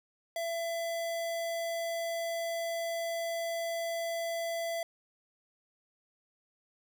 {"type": "tone", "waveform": "square", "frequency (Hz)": 670, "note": "E5", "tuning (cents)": 28, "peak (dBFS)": -33, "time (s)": [0.36, 4.83], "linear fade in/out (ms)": 2, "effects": []}